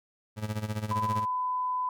30% pulse tone with tremolo, 107 Hz, A2, 48 cents flat, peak -25 dBFS, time 0.36-1.26 s, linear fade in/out 50 ms, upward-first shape sine, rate 15 Hz, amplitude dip 80%
sine tone, 1004 Hz, B5, 28 cents sharp, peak -27 dBFS, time 0.91-1.89 s, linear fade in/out 2 ms
effects none

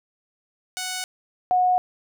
5% pulse / sine tone pair in turn, 740 / 729.8 Hz, F#5 / F#5, 0 / -24 cents, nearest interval unison, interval 24 cents, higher first, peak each -16 dBFS, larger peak neither, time 0.77-1.04 / 1.51-1.78 s, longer neither, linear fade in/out 0 ms, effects none

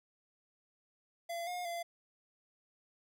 square tone with pitch steps, 681 / 715 / 685 Hz, F5 / F5 / F5, -44 / +41 / -34 cents, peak -38 dBFS, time 1.29-1.83 s, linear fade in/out 10 ms, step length 180 ms, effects none

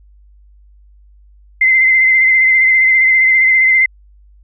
sine tone with vibrato, 2069 Hz, C7, 20 cents flat, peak -7 dBFS, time 1.61-3.86 s, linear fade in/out 5 ms, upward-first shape sine, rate 15 Hz, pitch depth 29 cents each way, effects added 50 Hz sine -42 dBFS peak until 4.43 s

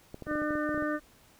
clicks, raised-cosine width 2 ms, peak -27 dBFS, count 12, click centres 0.144 / 0.223 / 0.269 / 0.313 / 0.355 / 0.419 / 0.507 / 0.554 / 0.692 / 0.745 / 0.777 / 0.824 s
harmonic tone, 300.8 Hz, D4, 42 cents sharp, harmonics 1 / 2 / 4 / 5 / 6, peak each -31 / -34 / -37 / -38 / -39 dBFS, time 0.26-1 s, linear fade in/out 50 ms
effects pink hiss -60 dBFS RMS until 1.39 s

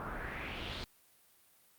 pink noise with low-pass filter sweep, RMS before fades -41 dBFS, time 0-0.84 s, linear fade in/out 0 ms, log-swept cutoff 1200 to 4300 Hz, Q 3, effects white hiss -66 dBFS RMS until 1.78 s + Opus 48 kbps

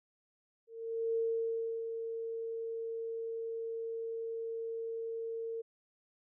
sine tone with ADSR envelope, 455.3 Hz, A#4, 41 cents flat, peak -29 dBFS, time 0.67-5.62 s, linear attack 490 ms, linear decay 680 ms, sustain -7 dB, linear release 14 ms, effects none

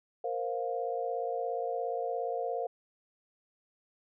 sine chord, Bb suspended second, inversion none, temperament equal with one note detuned, 466.2 / 523.3 / 703.7 Hz, Bb4 / C5 / F5, 0 / 0 / +13 cents, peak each -35 / -36 / -35 dBFS, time 0.24-2.67 s, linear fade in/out 5 ms, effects none

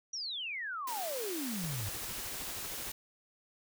sine exponential sweep, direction down, 5920 to 94.6 Hz, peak -36 dBFS, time 0.13-1.89 s, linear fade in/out 5 ms
white high-pass noise, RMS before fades -41 dBFS, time 0.87-2.92 s, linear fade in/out 5 ms, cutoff 240 Hz, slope 48 dB/octave
pink noise with tremolo, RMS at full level -46 dBFS, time 1.63-2.92 s, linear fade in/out 5 ms, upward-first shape sine, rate 13 Hz, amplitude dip 80%
effects none

